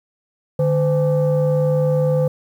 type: tone pair together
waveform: sine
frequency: 150 / 510.5 Hz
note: D3 / C5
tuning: +37 / -43 cents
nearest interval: octave + major sixth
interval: 2120 cents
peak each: -15 dBFS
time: 0.59-2.28 s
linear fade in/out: 5 ms
effects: tanh soft clip ceiling -11 dBFS + 8-bit